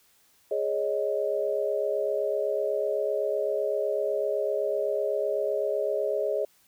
sine chord, Ab suspended fourth, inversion none, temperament equal, 415.3 / 554.4 / 622.3 Hz, Ab4 / Db5 / Eb5, 0 / 0 / 0 cents, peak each -29 dBFS, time 0.51-6.45 s, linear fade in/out 5 ms, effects white hiss -63 dBFS RMS until 6.67 s

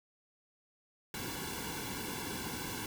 pink noise with comb filter, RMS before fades -40 dBFS, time 1.14-2.86 s, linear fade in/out 2 ms, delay 1.6 ms, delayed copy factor -0.95, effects none

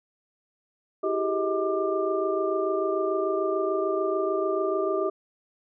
sine tone cluster, 329.1 / 387.1 / 413.9 / 632 / 1190 Hz, E4 / G4 / G#4 / D#5 / D6, -3 / -22 / -6 / +27 / +22 cents, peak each -33 / -26 / -34 / -29 / -32 dBFS, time 1.03-5.1 s, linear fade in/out 10 ms, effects none

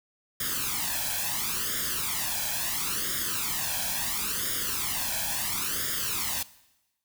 white noise with flanger, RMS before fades -30 dBFS, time 0.4-6.43 s, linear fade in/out 5 ms, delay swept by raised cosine 0.58 to 1.24 ms, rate 0.73 Hz, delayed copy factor +0.8, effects noise-tail reverb RT60 1.0 s tail -19 dB re dry

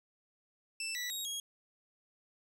20% pulse tone with pitch steps, 2657 / 1958 / 3776 / 3290 Hz, E7 / B6 / A#7 / G#7, +13 / -15 / +22 / -17 cents, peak -31 dBFS, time 0.8-1.4 s, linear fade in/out 2 ms, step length 150 ms, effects none

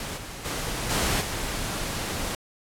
pink noise with level steps, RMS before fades -33 / -38 / -30 / -24 / -30 dBFS, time 0-2.35 s, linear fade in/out 2 ms, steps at 0.16 / 0.44 / 0.89 / 1.2 s, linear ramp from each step 20 ms, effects low-pass 12000 Hz 12 dB/octave

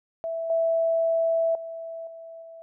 sine tone with level steps, 659 Hz, E5, 1 cent flat, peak -27 / -20 / -33 / -39 / -41 dBFS, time 0.24-2.62 s, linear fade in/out 0 ms, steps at 0.5 / 1.55 / 2.07 / 2.42 s, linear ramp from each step 2 ms, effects none

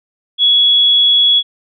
sine tone, 3365 Hz, G#7, 22 cents sharp, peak -7 dBFS, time 0.38-1.43 s, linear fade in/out 50 ms, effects none

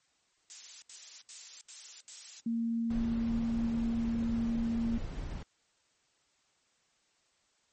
violet noise bursts, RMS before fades -38 dBFS, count 5, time 0.5-2.4 s, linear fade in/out 0 ms, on 320 ms, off 75 ms
sine tone, 230.5 Hz, A#3, 19 cents flat, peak -29 dBFS, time 2.46-4.98 s, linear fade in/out 5 ms
brown noise, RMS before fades -39 dBFS, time 2.9-5.43 s, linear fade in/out 5 ms
effects white hiss -72 dBFS RMS until 7.72 s + MP3 32 kbps

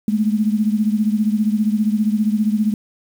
sine beating tone pair, 210 / 225 Hz, G#3 / A3, +19 / +39 cents, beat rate 15 Hz, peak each -16 / -20 dBFS, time 0.08-2.74 s, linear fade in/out 2 ms, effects 7-bit

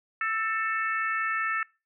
harmonic tone with a mistuned harmonic, 440 Hz, A4, in tune, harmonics 3 / 4 / 5 / 6, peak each -29 / -29 / -35 / -38 dBFS, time 0.21-1.63 s, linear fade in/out 2 ms, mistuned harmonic 4, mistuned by +24 cents, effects noise-tail reverb RT60 0.3 s tail -26 dB re dry

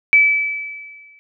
sine tone with exponential decay, 2304 Hz, D7, 34 cents flat, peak -6 dBFS, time 0.13-1.19 s, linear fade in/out 0 ms, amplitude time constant 230 ms, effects none

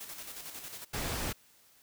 white noise with tremolo, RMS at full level -43 dBFS, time 0-0.85 s, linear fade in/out 10 ms, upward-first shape square, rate 11 Hz, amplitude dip 45%
pink noise, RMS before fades -35 dBFS, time 0.93-1.33 s, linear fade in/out 10 ms
effects white hiss -63 dBFS RMS until 1.82 s

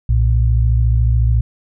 sine tone pair together, 60.8 / 114.78 Hz, B1 / A#2, -26 / -26 cents, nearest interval major seventh, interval 1100 cents, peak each -12 / -15 dBFS, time 0.09-1.41 s, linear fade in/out 5 ms, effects none

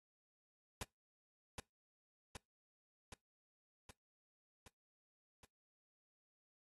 pink noise with echo, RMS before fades -43 dBFS, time 0.81-0.83 s, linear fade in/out 2 ms, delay 770 ms, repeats 6, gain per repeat -3 dB, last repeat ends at 5.45 s, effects noise-tail reverb RT60 0.2 s tail -25 dB re dry + AAC 32 kbps

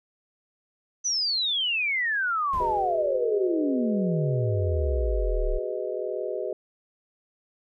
sine exponential sweep, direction down, 6110 to 30.62 Hz, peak -23 dBFS, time 1.04-5.59 s, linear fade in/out 20 ms
brown noise with exponential decay, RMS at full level -34 dBFS, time 2.53-3.41 s, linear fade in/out 2 ms, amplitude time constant 190 ms
sine chord, G# minor seventh, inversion third, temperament just, 373.8 / 415.3 / 498.4 / 623 Hz, F#4 / G#4 / B4 / D#5, +18 / 0 / +16 / +2 cents, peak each -33 dBFS, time 2.6-6.53 s, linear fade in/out 2 ms
effects none

